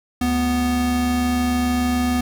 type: tone pair together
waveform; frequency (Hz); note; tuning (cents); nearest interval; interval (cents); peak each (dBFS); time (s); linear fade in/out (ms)
square; 73.37 / 246.8; D2 / B3; -1 / -1; octave + major sixth; 2100; -26 / -19; 0.21-2.21; 5
effects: none